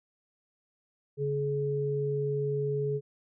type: tone pair together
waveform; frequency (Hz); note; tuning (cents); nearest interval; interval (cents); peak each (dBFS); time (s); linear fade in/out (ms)
sine; 141.29 / 423.4; C#3 / G#4; +33 / +33; octave + perfect fifth; 1900; -31 / -29; 1.17-3.01; 50
effects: none